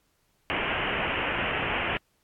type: low-pass noise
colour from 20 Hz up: white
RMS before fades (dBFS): -29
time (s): 0.5-1.97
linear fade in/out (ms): 0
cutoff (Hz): 3000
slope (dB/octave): 96
effects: pink hiss -70 dBFS RMS until 2.23 s + AAC 64 kbps